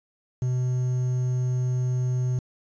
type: tone with quantisation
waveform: triangle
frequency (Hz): 126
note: B2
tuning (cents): +35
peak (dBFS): -20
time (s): 0.42-2.39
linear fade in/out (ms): 2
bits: 8
effects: resampled to 16000 Hz